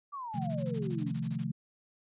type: exponential sweep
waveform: sine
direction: down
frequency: 1184 to 262.1 Hz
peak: -37 dBFS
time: 0.12-1.12 s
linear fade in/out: 20 ms
type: noise bursts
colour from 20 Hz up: white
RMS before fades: -50 dBFS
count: 14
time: 0.33-1.444 s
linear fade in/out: 10 ms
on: 61 ms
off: 20 ms
type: chord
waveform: sine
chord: F dominant seventh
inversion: second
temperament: equal with one note detuned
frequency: 130.81 / 154.13 / 174.61 / 220 Hz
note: C3 / Eb3 / F3 / A3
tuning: 0 / -16 / 0 / 0 cents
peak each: -37 dBFS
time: 0.34-1.52 s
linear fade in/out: 10 ms
effects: resampled to 8000 Hz